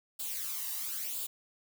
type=noise with flanger; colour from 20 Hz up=blue; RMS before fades=-37 dBFS; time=0.19-1.27 s; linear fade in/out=10 ms; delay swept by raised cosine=0.25 to 1.07 ms; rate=0.99 Hz; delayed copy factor=+0.65; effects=none